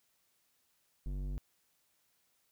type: tone with low-pass filter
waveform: square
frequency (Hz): 47.88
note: G1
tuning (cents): -40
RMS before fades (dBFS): -38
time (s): 1.06-1.38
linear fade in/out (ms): 0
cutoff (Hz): 240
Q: 0.78
effects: white hiss -75 dBFS RMS until 2.51 s